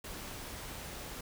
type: noise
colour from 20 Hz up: pink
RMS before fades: -44 dBFS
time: 0.04-1.21 s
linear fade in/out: 5 ms
effects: none